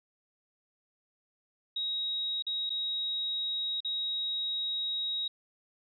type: tone with dropouts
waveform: sine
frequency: 3800 Hz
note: A#7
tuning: 33 cents sharp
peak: -30 dBFS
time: 1.76-5.28 s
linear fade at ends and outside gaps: 5 ms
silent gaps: 2.424-2.466 / 2.695-2.702 / 3.805-3.847 s
effects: none